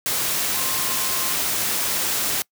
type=tone in noise; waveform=sine; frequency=1057 Hz; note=C6; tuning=17 cents sharp; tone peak=-34 dBFS; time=0.56-1.33 s; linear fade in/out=0 ms; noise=white; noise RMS=-23 dBFS; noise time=0.06-2.42 s; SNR=-14 dB; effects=noise-tail reverb RT60 0.1 s tail -25 dB re dry + high-pass 80 Hz 12 dB/octave